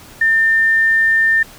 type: tone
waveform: sine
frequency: 1800 Hz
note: A6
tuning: 39 cents sharp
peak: -10 dBFS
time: 0.21-1.43 s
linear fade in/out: 5 ms
effects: pink hiss -40 dBFS RMS until 1.58 s